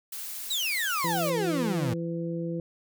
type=noise; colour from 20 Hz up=blue; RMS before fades=-37 dBFS; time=0.12-1.3 s; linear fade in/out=5 ms
type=exponential sweep; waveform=35% pulse; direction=down; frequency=4034 to 110 Hz; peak=-25 dBFS; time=0.5-1.94 s; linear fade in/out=10 ms
type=harmonic tone; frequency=168.1 Hz; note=E3; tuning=34 cents sharp; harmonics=1 / 2 / 3; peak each=-31 / -34 / -36 dBFS; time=1.04-2.6 s; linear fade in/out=2 ms
effects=none